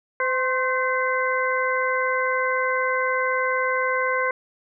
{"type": "harmonic tone with a mistuned harmonic", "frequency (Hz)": 512, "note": "C5", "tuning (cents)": -38, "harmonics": [1, 2, 3, 4], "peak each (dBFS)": [-25, -25, -26, -27], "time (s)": [0.2, 4.31], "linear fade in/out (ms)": 2, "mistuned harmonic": 2, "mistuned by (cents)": 49, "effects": []}